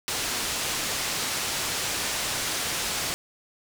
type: low-pass noise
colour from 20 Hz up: white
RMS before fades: -29 dBFS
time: 0.08-3.14 s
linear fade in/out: 0 ms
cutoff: 7600 Hz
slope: 12 dB/octave
effects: none